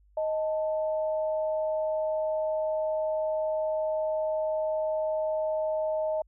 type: tone pair together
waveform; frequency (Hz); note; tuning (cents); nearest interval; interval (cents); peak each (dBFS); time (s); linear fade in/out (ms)
sine; 625.4 / 880; D#5 / A5; +9 / 0; tritone; 591; -26 / -37; 0.17-6.22; 5
effects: added 50 Hz sine -58 dBFS peak until 6.27 s

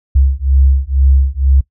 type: beating tone pair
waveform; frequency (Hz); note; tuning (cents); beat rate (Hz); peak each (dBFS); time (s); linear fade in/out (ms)
sine; 66.5 / 68.6; C2 / C#2; +29 / -17; 2.1; -11; 0.15-1.61; 10
effects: noise-tail reverb RT60 0.1 s tail -20 dB re dry

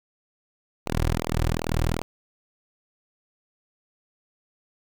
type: tone with flanger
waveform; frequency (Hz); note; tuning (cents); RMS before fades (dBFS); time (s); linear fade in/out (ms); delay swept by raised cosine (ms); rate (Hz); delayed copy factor
sawtooth; 40.23; E1; -41; -25; 0.86-2.02; 0; 0.54 to 4.74; 2.6; -1
effects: none

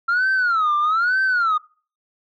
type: tone with vibrato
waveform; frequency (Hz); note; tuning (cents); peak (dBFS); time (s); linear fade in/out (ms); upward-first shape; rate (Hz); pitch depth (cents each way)
sine; 1357; E6; +50; -14; 0.08-1.58; 10; sine; 1.1; 230
effects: noise-tail reverb RT60 0.4 s tail -24 dB re dry + tanh soft clip ceiling -14 dBFS

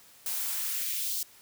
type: noise with high-pass filter sweep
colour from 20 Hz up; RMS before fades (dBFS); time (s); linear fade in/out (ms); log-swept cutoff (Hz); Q
blue; -32; 0.26-1.23; 2; 560 to 4600; 1.4
effects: white hiss -56 dBFS RMS until 1.41 s

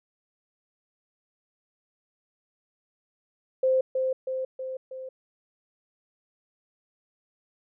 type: tone with echo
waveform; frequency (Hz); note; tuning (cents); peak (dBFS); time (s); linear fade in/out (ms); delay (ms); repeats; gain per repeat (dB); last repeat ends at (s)
sine; 521; C5; -7; -19; 3.63-3.81; 5; 320; 4; -4; 5.09
effects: none

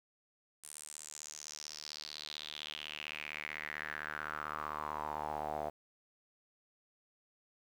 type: tone with band-pass filter sweep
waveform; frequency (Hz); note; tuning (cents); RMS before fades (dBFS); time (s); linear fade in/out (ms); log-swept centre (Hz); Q
sawtooth; 75.7; D#2; -47; -43; 0.63-5.7; 10; 9500 to 680; 4.9
effects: 10-bit

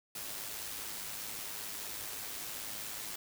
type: noise with amplitude modulation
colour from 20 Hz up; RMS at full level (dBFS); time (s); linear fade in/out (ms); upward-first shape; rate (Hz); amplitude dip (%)
white; -40; 0.15-3.16; 5; sine; 105; 40
effects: none

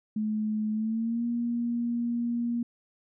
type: tone with pitch glide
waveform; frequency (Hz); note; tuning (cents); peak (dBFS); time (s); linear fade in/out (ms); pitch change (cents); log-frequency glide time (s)
sine; 214.7 to 236.9; A3 to A#3; -42 to +28; -26; 0.16-2.63; 5; +170; 0.72-1.25
effects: none

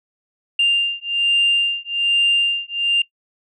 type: beating tone pair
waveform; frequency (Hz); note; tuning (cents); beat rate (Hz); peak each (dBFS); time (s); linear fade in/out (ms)
sine; 2794 / 2795.2; F7 / F7; 0 / +1; 1.2; -17 / -17; 0.59-3.02; 5
effects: noise-tail reverb RT60 0.1 s tail -21 dB re dry + tanh soft clip ceiling -9 dBFS

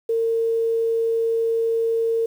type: tone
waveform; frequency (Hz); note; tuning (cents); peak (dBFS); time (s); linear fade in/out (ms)
sine; 455.9; A#4; -39; -18; 0.09-2.26; 5
effects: 8-bit

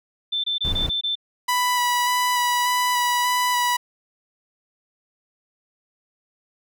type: tone bursts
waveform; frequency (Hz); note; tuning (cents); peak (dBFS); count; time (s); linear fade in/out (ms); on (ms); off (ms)
sine; 3544; A7; +12; -21; 6; 0.32-1.155; 10; 120; 23
type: noise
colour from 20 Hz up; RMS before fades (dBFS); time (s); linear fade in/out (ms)
brown; -26; 0.64-0.9; 10
type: tone with vibrato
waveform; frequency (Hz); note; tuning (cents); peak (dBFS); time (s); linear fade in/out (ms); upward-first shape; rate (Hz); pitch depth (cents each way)
sawtooth; 984; B5; -7; -15; 1.48-3.77; 10; square; 1.7; 12
effects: none

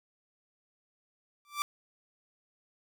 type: tone with exponential growth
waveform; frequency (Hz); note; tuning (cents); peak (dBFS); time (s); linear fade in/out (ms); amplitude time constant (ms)
sawtooth; 1172; D6; -4; -22; 1.45-1.62; 0; 35
effects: none

